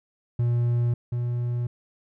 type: tone pair in turn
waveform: triangle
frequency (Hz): 119.7 / 120.81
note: A#2 / B2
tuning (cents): +46 / -38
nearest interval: unison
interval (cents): 16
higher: second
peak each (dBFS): -18 / -22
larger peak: first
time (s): 0.39-0.94 / 1.12-1.67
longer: neither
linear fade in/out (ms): 5
effects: none